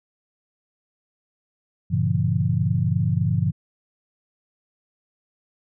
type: chord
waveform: sine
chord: G diminished seventh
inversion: none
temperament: just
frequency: 98 / 117.6 / 141.12 / 169.34 Hz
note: G2 / Bb2 / Db3 / Fb3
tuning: 0 / +16 / +31 / +47 cents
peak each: -24 dBFS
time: 1.9-3.52 s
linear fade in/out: 20 ms
effects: none